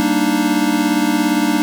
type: chord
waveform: square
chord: Eb major seventh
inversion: first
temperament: equal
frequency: 196 / 233.1 / 293.7 / 311.1 Hz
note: G3 / Bb3 / D4 / Eb4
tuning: 0 / 0 / 0 / 0 cents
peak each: -23 / -21 / -18 / -20 dBFS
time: 0-1.62 s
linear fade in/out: 0 ms
effects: none